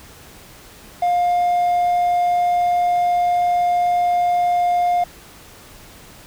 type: tone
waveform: triangle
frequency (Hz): 707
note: F5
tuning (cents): +21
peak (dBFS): -12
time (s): 1.02-5.04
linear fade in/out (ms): 5
effects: tanh soft clip ceiling -8 dBFS + pink hiss -43 dBFS RMS until 6.26 s